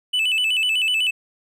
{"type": "tone with vibrato", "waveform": "triangle", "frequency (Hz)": 2800, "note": "F7", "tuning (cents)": 4, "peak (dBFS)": -16, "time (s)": [0.13, 1.11], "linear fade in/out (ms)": 10, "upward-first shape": "square", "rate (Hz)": 8, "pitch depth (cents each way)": 110, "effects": []}